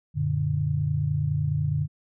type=chord; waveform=sine; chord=Gb augmented; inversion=none; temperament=equal with one note detuned; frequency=92.5 / 117.08 / 146.83 Hz; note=Gb2 / Bb2 / D3; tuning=0 / +8 / 0 cents; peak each=-29 / -30 / -24 dBFS; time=0.14-1.88 s; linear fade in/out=50 ms; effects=none